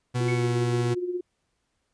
40% pulse tone with pitch glide, 123.4 to 121.28 Hz, B2 to B2, -1 to -31 cents, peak -23 dBFS, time 0.14-0.95 s, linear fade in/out 20 ms, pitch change -30 cents, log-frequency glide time 0.32-0.43 s
sine tone with tremolo, 357.6 Hz, F4, 41 cents sharp, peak -24 dBFS, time 0.2-1.21 s, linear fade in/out 10 ms, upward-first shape sine, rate 17 Hz, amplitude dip 60%
sine tone with exponential decay, 2217 Hz, C#7, in tune, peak -30 dBFS, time 0.28-0.74 s, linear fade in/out 5 ms, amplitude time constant 100 ms
effects pink hiss -75 dBFS RMS until 1.93 s + resampled to 22050 Hz

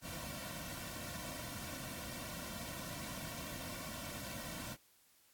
pink noise with comb filter, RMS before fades -45 dBFS, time 0.01-4.77 s, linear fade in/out 50 ms, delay 2.4 ms, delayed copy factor -1, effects white hiss -69 dBFS RMS until 5.33 s + AAC 64 kbps

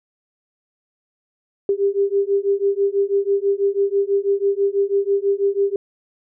sine beating tone pair, 395.2 / 401.3 Hz, G4 / G4, +14 / +41 cents, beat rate 6.1 Hz, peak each -19 dBFS, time 1.69-5.76 s, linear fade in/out 2 ms, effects none

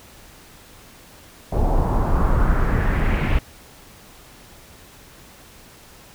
brown noise with low-pass filter sweep, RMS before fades -18 dBFS, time 1.52-3.39 s, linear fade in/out 5 ms, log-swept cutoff 730 to 2600 Hz, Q 2.7, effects pink hiss -46 dBFS RMS until 6.14 s

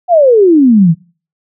sine exponential sweep, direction down, 740 to 152.4 Hz, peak -3 dBFS, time 0.08-0.95 s, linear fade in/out 50 ms, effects noise-tail reverb RT60 0.4 s tail -23 dB re dry

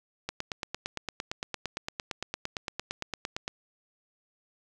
click train, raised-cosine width 0.2 ms, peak -15 dBFS, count 29, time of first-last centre 0.29-3.479 s, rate 8.78 Hz, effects none

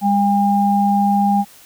sine tone pair together, 201.7 / 806.2 Hz, G3 / G5, +50 / +48 cents, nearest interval 2 octaves, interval 2398 cents, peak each -15 dBFS, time 0.01-1.45 s, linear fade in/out 50 ms, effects white hiss -45 dBFS RMS until 1.65 s

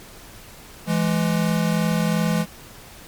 square tone pair together, 167.21 / 210 Hz, E3 / G#3, +25 / +19 cents, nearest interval major third, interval 394 cents, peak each -21 / -23 dBFS, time 0.86-2.46 s, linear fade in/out 50 ms, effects pink hiss -43 dBFS RMS until 3.07 s + MP3 96 kbps

